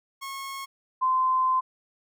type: tone pair in turn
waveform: sawtooth / sine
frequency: 1090 / 1033.8 Hz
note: C#6 / C6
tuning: -29 / -21 cents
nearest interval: minor second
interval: 92 cents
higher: first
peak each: -30 / -20 dBFS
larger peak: second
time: 0.21-0.66 / 1.01-1.61 s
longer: second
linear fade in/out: 20 ms
effects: none